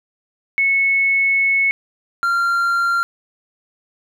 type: tone pair in turn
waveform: sine / triangle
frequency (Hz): 2200 / 1383.5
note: C#7 / F6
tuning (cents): -14 / -17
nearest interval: minor sixth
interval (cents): 803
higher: first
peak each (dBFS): -13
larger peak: neither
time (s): 0.58-1.71 / 2.23-3.03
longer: first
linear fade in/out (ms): 0
effects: none